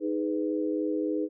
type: chord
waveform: sine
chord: G# minor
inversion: second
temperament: just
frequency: 311.5 / 415.3 / 498.4 Hz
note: D#4 / G#4 / B4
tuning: +2 / 0 / +16 cents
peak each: -28 / -32 / -33 dBFS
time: 0-1.29 s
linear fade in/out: 50 ms
effects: none